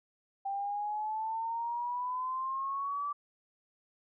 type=exponential sweep; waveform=sine; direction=up; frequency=784 to 1165 Hz; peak=-32 dBFS; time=0.45-3.13 s; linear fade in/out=10 ms; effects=none